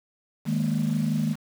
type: chord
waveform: sine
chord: D# suspended fourth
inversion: none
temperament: equal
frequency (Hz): 155.56 / 207.7 / 233.1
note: D#3 / G#3 / A#3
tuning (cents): 0 / 0 / 0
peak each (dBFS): -25 / -26 / -26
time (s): 0.45-1.36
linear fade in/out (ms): 50
effects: tanh soft clip ceiling -16 dBFS + 7-bit